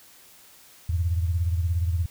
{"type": "beating tone pair", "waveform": "sine", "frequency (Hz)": [83.8, 100.8], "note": ["E2", "G2"], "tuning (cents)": [29, 49], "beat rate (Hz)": 17, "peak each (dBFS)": [-22, -30], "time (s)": [0.89, 2.06], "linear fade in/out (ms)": 5, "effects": ["white hiss -52 dBFS RMS until 2.1 s"]}